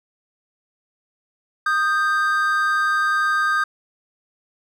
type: tone pair together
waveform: triangle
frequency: 1236 / 1577.8 Hz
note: D#6 / G6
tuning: -12 / +11 cents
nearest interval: major third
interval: 423 cents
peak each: -18 dBFS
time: 1.66-3.64 s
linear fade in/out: 5 ms
effects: none